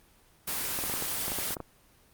white noise, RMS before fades -32 dBFS, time 0.47-1.55 s, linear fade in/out 10 ms
clicks, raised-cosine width 1 ms, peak -21 dBFS, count 11, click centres 0.789 / 0.838 / 0.898 / 0.939 / 1.024 / 1.281 / 1.319 / 1.387 / 1.507 / 1.568 / 1.603 s
effects pink hiss -61 dBFS RMS until 2.13 s + Opus 24 kbps

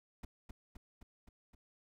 brown noise with echo, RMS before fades -42 dBFS, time 0.23-0.25 s, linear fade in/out 5 ms, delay 260 ms, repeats 5, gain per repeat -3 dB, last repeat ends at 1.55 s, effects none

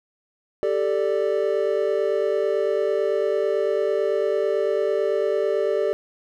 triangle chord, G suspended second, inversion none, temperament just, 392 / 441 / 588 Hz, G4 / A4 / D5, 0 / +4 / +2 cents, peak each -22 dBFS, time 0.63-5.93 s, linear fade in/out 0 ms, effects none

